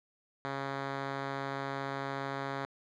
5% pulse tone, 137.4 Hz, C#3, 15 cents flat, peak -23 dBFS, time 0.45-2.65 s, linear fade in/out 0 ms, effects low-pass 3000 Hz 12 dB/octave

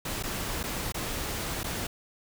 pink noise with dropouts, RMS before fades -33 dBFS, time 0.05-1.87 s, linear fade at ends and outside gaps 5 ms, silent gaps 0.227-0.235 / 0.631-0.637 / 0.922-0.943 / 1.633-1.641 s, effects none

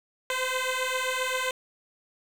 10% pulse beating tone pair, 510 / 517.6 Hz, C5 / C5, -44 / -19 cents, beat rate 7.6 Hz, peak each -21 / -21 dBFS, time 0.3-1.51 s, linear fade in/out 2 ms, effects low-pass 11000 Hz 12 dB/octave + 7-bit

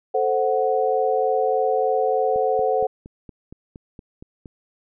sine chord, F# diminished, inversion first, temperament equal, 440 / 523.3 / 740 Hz, A4 / C5 / F#5, 0 / 0 / 0 cents, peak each -22 dBFS, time 0.14-2.87 s, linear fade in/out 10 ms
click train, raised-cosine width 3 ms, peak -26 dBFS, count 10, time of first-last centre 2.36-4.458 s, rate 4.29 Hz
effects none

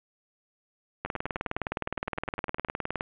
two click trains, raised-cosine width 0.5 ms, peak -24 / -14 dBFS, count 17 / 39, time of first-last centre 1.06-2.686 / 1.05-3.009 s, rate 9.84 / 19.4 Hz, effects resampled to 8000 Hz + 8-bit

